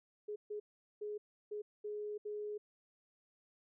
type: tone bursts at uneven times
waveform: sine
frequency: 418.7 Hz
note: G#4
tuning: 14 cents sharp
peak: -39 dBFS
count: 6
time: 0.28-0.36 / 0.5-0.6 / 1.01-1.18 / 1.51-1.62 / 1.84-2.18 / 2.25-2.58 s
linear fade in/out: 10 ms
effects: none